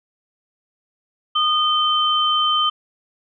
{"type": "tone pair together", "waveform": "sine", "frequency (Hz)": [1227, 3092], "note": ["D#6", "G7"], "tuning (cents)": [-25, -24], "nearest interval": "octave + major third", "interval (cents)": 1601, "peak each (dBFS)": -18, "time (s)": [1.35, 2.7], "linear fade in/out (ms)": 10, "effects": []}